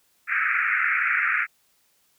pink band-pass noise, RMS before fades -23 dBFS, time 0.27-1.47 s, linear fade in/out 50 ms, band 1300 to 2400 Hz, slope 96 dB/octave, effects white hiss -65 dBFS RMS until 2.18 s

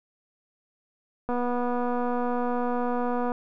click train, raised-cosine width 1 ms, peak -16 dBFS, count 496, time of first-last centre 1.29-3.319 s, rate 244 Hz, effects none

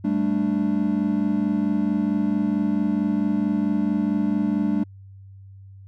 triangle chord, G suspended second, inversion none, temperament just, 196 / 220.5 / 294 Hz, G3 / A3 / D4, 0 / +4 / +2 cents, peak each -22 dBFS, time 0.04-4.84 s, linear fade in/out 10 ms, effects added 97 Hz sine -41 dBFS peak until 5.87 s

